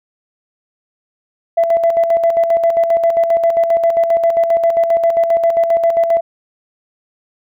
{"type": "tone with tremolo", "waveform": "sine", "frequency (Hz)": 670, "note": "E5", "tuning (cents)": 28, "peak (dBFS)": -7, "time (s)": [1.57, 6.21], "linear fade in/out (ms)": 10, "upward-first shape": "square", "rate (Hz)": 7.5, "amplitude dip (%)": 55, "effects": ["tanh soft clip ceiling -5 dBFS"]}